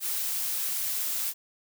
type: noise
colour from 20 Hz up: blue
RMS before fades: -30 dBFS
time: 0-1.34 s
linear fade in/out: 50 ms
effects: none